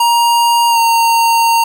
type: tone with pitch glide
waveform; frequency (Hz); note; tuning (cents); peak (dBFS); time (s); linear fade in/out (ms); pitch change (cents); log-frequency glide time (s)
square; 940 to 921.7; A#5 to A#5; +14 to -20; -9; 0-1.64; 5; -34; 0.69-0.78
effects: none